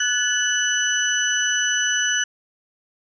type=tone cluster; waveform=sine; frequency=1478 / 1713 / 2968 / 6000 Hz; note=F#6 / A6 / F#7 / F#8; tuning=-2 / -47 / +5 / +23 cents; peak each=-24 dBFS; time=0-2.24 s; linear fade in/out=5 ms; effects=none